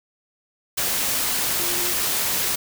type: tone in noise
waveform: sine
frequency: 350 Hz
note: F4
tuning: 4 cents sharp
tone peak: -33 dBFS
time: 1.59-1.93 s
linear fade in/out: 10 ms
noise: white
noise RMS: -23 dBFS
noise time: 0.77-2.56 s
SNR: -13 dB
effects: none